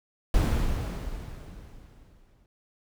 brown noise with exponential decay, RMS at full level -21 dBFS, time 0.34-2.46 s, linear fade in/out 2 ms, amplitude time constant 460 ms, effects none

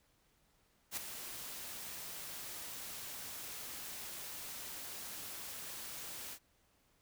white noise with ADSR envelope, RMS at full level -37 dBFS, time 0.91-6.39 s, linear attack 62 ms, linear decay 4 ms, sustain -9 dB, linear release 67 ms, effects pink hiss -73 dBFS RMS until 7.01 s

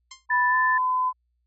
5% pulse tone with exponential decay, 1051 Hz, C6, 7 cents sharp, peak -23 dBFS, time 0.11-0.26 s, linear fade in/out 5 ms, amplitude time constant 31 ms
sine tone with pitch glide, 987.8 to 1014.4 Hz, B5 to B5, 0 to +46 cents, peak -20 dBFS, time 0.29-1.13 s, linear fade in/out 50 ms, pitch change +46 cents, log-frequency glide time 0.49-0.55 s
sine tone, 1760 Hz, A6, in tune, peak -21 dBFS, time 0.3-0.78 s, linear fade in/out 5 ms
effects added 60 Hz sine -68 dBFS peak until 1.46 s + MP3 32 kbps

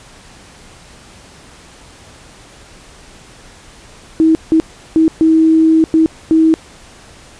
sine tone bursts at uneven times, 320.6 Hz, E4, 48 cents flat, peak -6 dBFS, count 6, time 4.2-4.35 / 4.52-4.6 / 4.96-5.08 / 5.21-5.84 / 5.94-6.06 / 6.31-6.54 s, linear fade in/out 0 ms, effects pink hiss -40 dBFS RMS until 7.39 s + resampled to 22050 Hz

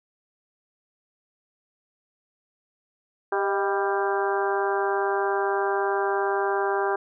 harmonic tone with a mistuned harmonic, 197.6 Hz, G3, 14 cents sharp, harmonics 2 / 3 / 4 / 5 / 6 / 7 / 8, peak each -25 / -33 / -28 / -31 / -33 / -35 / -32 dBFS, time 3.32-6.96 s, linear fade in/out 5 ms, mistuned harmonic 3, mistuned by +76 cents, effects none

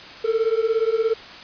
triangle beating tone pair, 440 / 457 Hz, A4 / A#4, 0 / -34 cents, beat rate 17 Hz, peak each -19 dBFS, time 0.24-1.14 s, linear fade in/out 10 ms, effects white hiss -39 dBFS RMS until 1.43 s + resampled to 11025 Hz

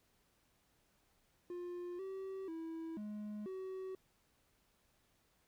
triangle tone with pitch steps, 353.1 / 383.8 / 326.3 / 210 / 377.5 Hz, F4 / G4 / E4 / G#3 / F#4, +19 / -37 / -18 / +19 / +35 cents, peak -40 dBFS, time 1.5-3.95 s, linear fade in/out 2 ms, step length 490 ms, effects pink hiss -75 dBFS RMS until 5.47 s

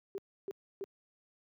sine tone bursts, 392 Hz, G4, in tune, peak -36 dBFS, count 3, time 0.15-0.84 s, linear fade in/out 0 ms, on 30 ms, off 300 ms, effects high-pass 150 Hz 12 dB/octave

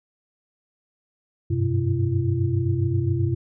sine tone cluster, 95.1 / 102.6 / 126.7 / 338.6 Hz, F#2 / G#2 / B2 / E4, +48 / -21 / +45 / +46 cents, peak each -24 / -27 / -23 / -28 dBFS, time 1.5-3.35 s, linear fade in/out 10 ms, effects none

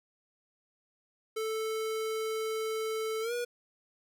square tone with pitch glide, 440 to 482.6 Hz, A4 to B4, 0 to -40 cents, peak -32 dBFS, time 1.36-3.45 s, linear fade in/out 10 ms, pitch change +160 cents, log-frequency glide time 3.21-3.33 s, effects none

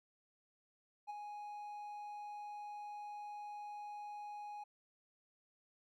triangle tone with ADSR envelope, 830.6 Hz, G#5, in tune, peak -38 dBFS, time 1.07-4.64 s, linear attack 29 ms, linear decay 18 ms, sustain -5 dB, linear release 9 ms, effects none

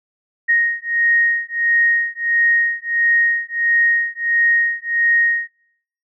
sine beating tone pair, 1867 / 1868.5 Hz, A#6 / A#6, +2 / +4 cents, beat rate 1.5 Hz, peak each -17 dBFS, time 0.48-5.49 s, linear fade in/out 20 ms, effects noise-tail reverb RT60 0.7 s tail -24 dB re dry

